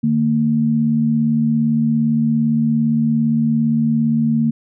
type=tone pair together; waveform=sine; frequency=151.2 / 228.7 Hz; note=D#3 / A#3; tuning=-49 / -33 cents; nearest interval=perfect fifth; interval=716 cents; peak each=-20 / -14 dBFS; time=0.03-4.51 s; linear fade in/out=10 ms; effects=none